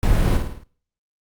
brown noise with echo, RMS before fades -17 dBFS, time 0.03-0.37 s, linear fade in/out 0 ms, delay 53 ms, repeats 5, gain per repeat -5 dB, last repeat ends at 0.635 s, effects noise-tail reverb RT60 0.5 s tail -21 dB re dry + Opus 48 kbps

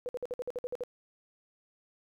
sine tone bursts, 493.9 Hz, B4, in tune, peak -32 dBFS, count 10, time 0.06-0.836 s, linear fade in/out 0 ms, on 29 ms, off 54 ms, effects 12-bit

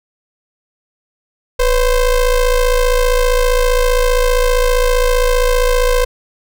square ring-modulated tone, 261.6 Hz, C4, in tune, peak -8 dBFS, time 1.59-6.05 s, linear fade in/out 10 ms, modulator 234 Hz, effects none

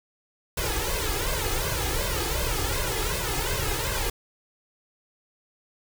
pink noise with flanger, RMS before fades -27 dBFS, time 0.57-4.1 s, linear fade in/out 5 ms, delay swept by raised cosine 1.9 to 2.42 ms, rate 2.7 Hz, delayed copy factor +0.9, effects none

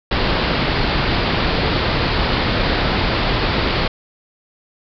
pink low-pass noise, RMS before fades -18 dBFS, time 0.11-3.88 s, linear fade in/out 5 ms, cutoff 4900 Hz, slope 96 dB/octave, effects none

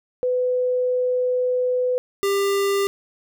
sine / square tone pair in turn, 501 / 397.6 Hz, B4 / G4, +25 / +25 cents, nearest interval major third, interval 400 cents, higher first, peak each -18 / -19 dBFS, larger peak first, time 0.23-1.98 / 2.23-2.87 s, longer first, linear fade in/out 0 ms, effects none

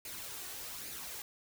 white noise with flanger, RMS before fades -44 dBFS, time 0.05-1.22 s, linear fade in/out 2 ms, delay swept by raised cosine 0.44 to 2.74 ms, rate 1.2 Hz, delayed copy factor +0.5, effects none

